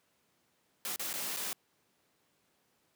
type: noise with dropouts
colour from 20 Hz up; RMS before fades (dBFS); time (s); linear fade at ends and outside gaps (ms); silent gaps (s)
white; -37; 0.85-1.53; 0; 0.96-0.995 / 1.129-1.139 / 1.364-1.37
effects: pink hiss -73 dBFS RMS until 2.95 s + high-pass 150 Hz 12 dB/octave